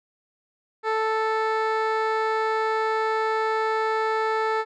15% pulse tone with low-pass filter, 440 Hz, A4, in tune, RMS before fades -24 dBFS, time 0.83-4.65 s, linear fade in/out 50 ms, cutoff 2500 Hz, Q 0.64, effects none

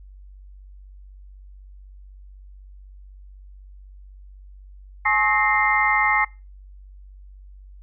sine tone cluster, 846 / 1081 / 1284 / 1844 / 2094 Hz, G#5 / C#6 / E6 / A#6 / C7, +32 / -44 / -46 / -19 / +1 cents, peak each -23 / -24 / -26 / -24 / -20 dBFS, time 5.05-6.25 s, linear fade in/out 10 ms, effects noise-tail reverb RT60 0.3 s tail -24 dB re dry + added 48 Hz sine -41 dBFS peak until 7.82 s

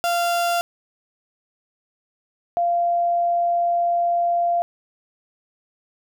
35% pulse / sine tone pair in turn, 692 / 692 Hz, F5 / F5, -16 / -16 cents, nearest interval unison, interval 0 cents, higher neither, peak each -17 dBFS, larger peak neither, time 0.04-0.61 / 2.57-4.62 s, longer second, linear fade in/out 0 ms, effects none

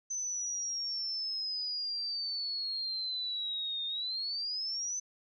sine exponential two-way sweep, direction down then up, 6130 to 3648 to 6130 Hz, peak -33 dBFS, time 0.1-5 s, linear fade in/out 10 ms, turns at 3.86 s, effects none

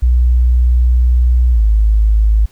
sine tone with pitch glide, 61 to 53.41 Hz, B1 to G#1, -21 to +49 cents, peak -7 dBFS, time 0.02-2.46 s, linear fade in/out 10 ms, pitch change -230 cents, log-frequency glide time 1.52-1.62 s, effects pink hiss -50 dBFS RMS until 2.51 s

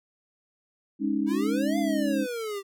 sine chord, Ab suspended fourth, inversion none, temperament equal, 207.7 / 277.2 / 311.1 Hz, Ab3 / Db4 / Eb4, 0 / 0 / 0 cents, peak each -29 / -27 / -28 dBFS, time 0.99-2.27 s, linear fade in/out 50 ms
square exponential two-way sweep, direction up then down, 311.1 to 703 to 386.2 Hz, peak -31 dBFS, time 1.26-2.63 s, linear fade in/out 50 ms, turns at 1.78 s
effects none

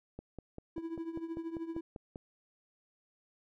click train, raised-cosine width 2 ms, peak -30 dBFS, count 11, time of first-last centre 0.19-2.159 s, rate 5.08 Hz
triangle tone with tremolo, 329.6 Hz, E4, in tune, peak -32 dBFS, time 0.76-1.81 s, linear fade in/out 5 ms, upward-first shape triangle, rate 13 Hz, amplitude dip 80%
effects none

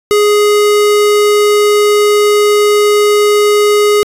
square tone, 415.7 Hz, G#4, 2 cents sharp, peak -7 dBFS, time 0.11-4.03 s, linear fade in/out 0 ms, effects resampled to 32000 Hz

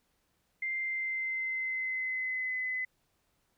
sine tone with pitch glide, 2093 to 2022 Hz, C7 to B6, 0 to +40 cents, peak -31 dBFS, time 0.62-2.85 s, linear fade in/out 5 ms, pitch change -60 cents, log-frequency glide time 0.78-2.63 s, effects pink hiss -75 dBFS RMS until 3.57 s

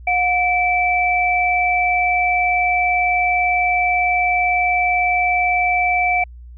sine tone pair together, 721.6 / 2319 Hz, F#5 / D7, -44 / -22 cents, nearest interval octave + minor sixth, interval 2022 cents, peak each -17 / -17 dBFS, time 0.07-6.24 s, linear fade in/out 5 ms, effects added 60 Hz sine -35 dBFS peak until 6.57 s

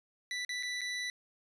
25% pulse tone with dropouts, 1975.5 Hz, B6, in tune, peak -31 dBFS, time 0.31-1.1 s, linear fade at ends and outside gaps 1 ms, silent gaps 0.449-0.492 / 0.627-0.632 / 0.809-0.815 s, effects resampled to 22050 Hz

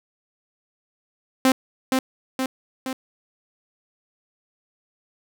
sawtooth tone with echo, 261.6 Hz, C4, in tune, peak -10 dBFS, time 1.45-1.52 s, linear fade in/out 2 ms, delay 470 ms, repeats 3, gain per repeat -4 dB, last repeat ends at 2.93 s, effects none

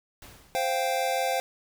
pink noise with exponential decay, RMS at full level -45 dBFS, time 0.22-1.05 s, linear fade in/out 1 ms, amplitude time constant 180 ms
square chord, C suspended fourth, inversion none, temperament equal, 523.3 / 698.5 / 784 Hz, C5 / F5 / G5, 0 / 0 / 0 cents, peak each -30 dBFS, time 0.55-1.4 s, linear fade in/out 0 ms
effects none

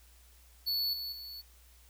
square tone with level steps, 4435 Hz, C#8, in tune, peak -30 / -37 / -43 dBFS, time 0.66-1.42 s, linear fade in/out 20 ms, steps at 0.93 / 1.12 s, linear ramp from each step 5 ms, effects added 60 Hz sine -58 dBFS peak until 1.89 s + white hiss -63 dBFS RMS until 1.89 s

